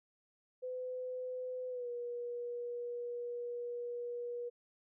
sine tone with pitch glide, 506 to 481.2 Hz, B4 to B4, +42 to -45 cents, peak -38 dBFS, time 0.62-4.5 s, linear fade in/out 20 ms, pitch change -87 cents, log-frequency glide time 1.69-1.89 s, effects none

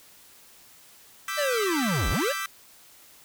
sawtooth chord, E minor seventh, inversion third, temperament equal, 1174.7 / 1318.5 / 1568 / 1975.5 Hz, D6 / E6 / G6 / B6, 0 / 0 / 0 / 0 cents, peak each -31 dBFS, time 1.28-2.46 s, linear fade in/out 2 ms
square linear two-way sweep, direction down then up, 615 to 34.97 to 615 Hz, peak -25 dBFS, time 1.37-2.33 s, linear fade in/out 20 ms, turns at 2.1 s
effects white hiss -53 dBFS RMS until 3.24 s

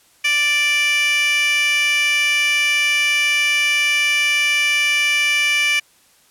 15% pulse tone with high-pass filter, 587.3 Hz, D5, in tune, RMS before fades -17 dBFS, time 0.24-5.8 s, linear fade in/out 10 ms, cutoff 2500 Hz, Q 4.4, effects white hiss -54 dBFS RMS until 6.3 s + low-pass 12000 Hz 12 dB/octave

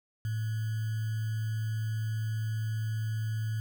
sine tone with sample-and-hold, 110 Hz, A2, in tune, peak -29 dBFS, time 0.25-3.6 s, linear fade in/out 0 ms, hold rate 1575 Hz, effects none

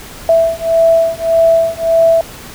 sine beating tone pair, 659.3 / 661 Hz, E5 / E5, 0 / +5 cents, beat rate 1.7 Hz, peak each -11 dBFS, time 0.29-2.21 s, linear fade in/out 2 ms, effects pink hiss -32 dBFS RMS until 2.54 s

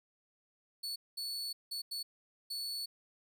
40% pulse tone bursts at uneven times, 4435 Hz, C#8, in tune, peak -36 dBFS, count 5, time 0.83-0.96 / 1.17-1.53 / 1.71-1.82 / 1.91-2.03 / 2.5-2.86 s, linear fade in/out 10 ms, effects none

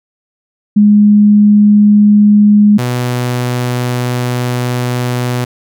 sine / sawtooth tone pair in turn, 207.7 / 123.5 Hz, G#3 / B2, 0 / 0 cents, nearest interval major sixth, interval 900 cents, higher first, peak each -3 / -9 dBFS, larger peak first, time 0.76-2.78 / 2.78-5.45 s, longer second, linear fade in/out 10 ms, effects none

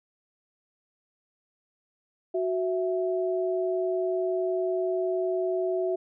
sine tone pair together, 370 / 659.3 Hz, F#4 / E5, 0 / 0 cents, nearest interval minor seventh, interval 1000 cents, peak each -26 / -29 dBFS, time 2.34-5.96 s, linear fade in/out 10 ms, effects none

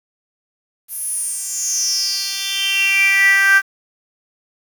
10% pulse tone with high-pass filter sweep, 392 Hz, G4, in tune, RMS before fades -17 dBFS, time 0.88-3.62 s, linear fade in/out 50 ms, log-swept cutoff 12000 to 1500 Hz, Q 7.9, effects 7-bit

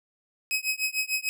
sawtooth tone with tremolo, 2542 Hz, D#7, 36 cents sharp, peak -19 dBFS, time 0.51-1.29 s, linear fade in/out 0 ms, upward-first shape triangle, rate 6.7 Hz, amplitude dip 100%, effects none

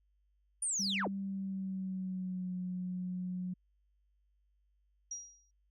sine linear sweep, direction down, 9590 to 158.7 Hz, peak -31 dBFS, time 0.62-1.08 s, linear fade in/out 5 ms
sine tone with pitch glide, 196 to 181.82 Hz, G3 to F#3, 0 to -30 cents, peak -35 dBFS, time 0.79-3.54 s, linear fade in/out 10 ms, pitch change -130 cents, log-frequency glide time 1.17-2.54 s
sine tone with exponential decay, 5730 Hz, F8, 44 cents sharp, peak -36 dBFS, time 5.11-5.51 s, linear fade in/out 5 ms, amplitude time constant 85 ms
effects tanh soft clip ceiling -26 dBFS + added 50 Hz sine -70 dBFS peak until 5.7 s

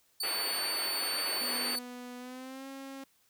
sawtooth tone, 4498 Hz, C#8, 24 cents sharp, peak -29 dBFS, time 0.2-1.79 s, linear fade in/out 5 ms
white band-pass noise, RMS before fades -39 dBFS, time 0.23-1.76 s, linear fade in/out 5 ms, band 290 to 2900 Hz, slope 24 dB/octave
sawtooth tone with pitch glide, 246.9 to 270.8 Hz, B3 to C#4, 0 to -40 cents, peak -38 dBFS, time 1.41-3.04 s, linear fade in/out 5 ms, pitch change +160 cents, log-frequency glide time 2.18-2.67 s
effects white hiss -69 dBFS RMS until 3.29 s

